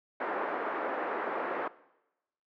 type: band-pass noise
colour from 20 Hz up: pink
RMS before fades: -34 dBFS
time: 0.2-1.68 s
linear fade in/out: 5 ms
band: 350 to 1700 Hz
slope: 24 dB/octave
effects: noise-tail reverb RT60 0.9 s tail -19 dB re dry